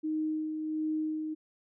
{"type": "tone with tremolo", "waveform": "sine", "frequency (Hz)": 311.1, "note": "D#4", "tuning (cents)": 0, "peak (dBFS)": -28, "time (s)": [0.03, 1.35], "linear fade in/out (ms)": 20, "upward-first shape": "sine", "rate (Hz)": 1.4, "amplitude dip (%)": 40, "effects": []}